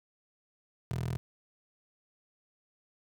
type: tone with high-pass filter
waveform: 15% pulse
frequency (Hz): 41.2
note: E1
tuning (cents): 0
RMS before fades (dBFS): -34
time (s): 0.91-1.17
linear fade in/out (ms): 0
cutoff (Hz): 110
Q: 2.9
effects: none